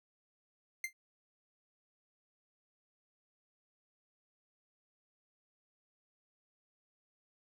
45% pulse tone with exponential decay, 2093 Hz, C7, in tune, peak -32 dBFS, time 0.84-0.93 s, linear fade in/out 2 ms, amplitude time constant 18 ms, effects none

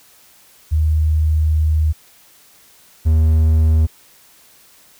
sine / triangle tone pair in turn, 77.78 / 79.05 Hz, D#2 / D#2, 0 / +28 cents, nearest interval unison, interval 28 cents, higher second, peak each -12 / -8 dBFS, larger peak second, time 0.71-1.93 / 3.05-3.87 s, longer first, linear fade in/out 20 ms, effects white hiss -49 dBFS RMS until 4.99 s

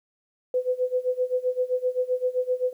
sine tone with tremolo, 504 Hz, B4, 35 cents sharp, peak -19 dBFS, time 0.54-2.73 s, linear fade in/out 2 ms, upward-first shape sine, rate 7.7 Hz, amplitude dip 90%, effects 10-bit

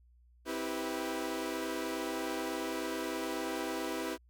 sawtooth chord, C major seventh, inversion none, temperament equal with one note detuned, 261.6 / 324.9 / 392 / 493.9 Hz, C4 / E4 / G4 / B4, 0 / -25 / 0 / 0 cents, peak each -38 / -34 / -37 / -37 dBFS, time 0.45-4.18 s, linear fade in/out 50 ms, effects added 60 Hz sine -60 dBFS peak until 4.29 s

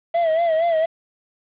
triangle tone with vibrato, 659.3 Hz, E5, in tune, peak -14 dBFS, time 0.14-0.86 s, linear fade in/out 10 ms, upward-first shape sine, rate 4.3 Hz, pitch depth 79 cents each way, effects resampled to 8000 Hz + 7-bit

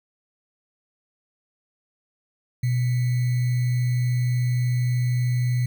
sine tone with sample-and-hold, 123.47 Hz, B2, in tune, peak -19 dBFS, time 2.63-5.66 s, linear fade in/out 5 ms, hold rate 2100 Hz, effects none

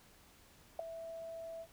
sine tone with ADSR envelope, 659.3 Hz, E5, in tune, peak -30 dBFS, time 0.79-1.67 s, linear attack 4 ms, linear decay 6 ms, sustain -13 dB, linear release 59 ms, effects pink hiss -63 dBFS RMS until 1.72 s

